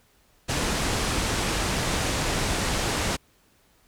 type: low-pass noise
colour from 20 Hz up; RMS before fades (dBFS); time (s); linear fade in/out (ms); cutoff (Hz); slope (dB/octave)
pink; -26; 0.48-3.17; 20; 9400; 24
effects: pink hiss -62 dBFS RMS until 3.87 s